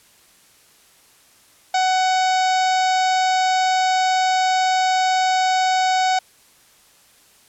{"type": "harmonic tone", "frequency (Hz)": 747, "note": "F#5", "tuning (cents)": 16, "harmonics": [1, 2, 3, 4, 5, 6, 7, 8, 9, 10], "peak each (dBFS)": [-16, -27, -29, -34, -30, -33, -33, -37, -37, -38], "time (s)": [1.74, 6.19], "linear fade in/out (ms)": 5, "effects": ["white hiss -53 dBFS RMS until 7.48 s", "low-pass 12000 Hz 12 dB/octave"]}